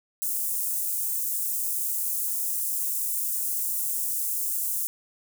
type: high-pass noise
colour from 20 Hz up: white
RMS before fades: -28 dBFS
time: 0.22-4.87 s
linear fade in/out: 0 ms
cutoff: 7900 Hz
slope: 24 dB/octave
effects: none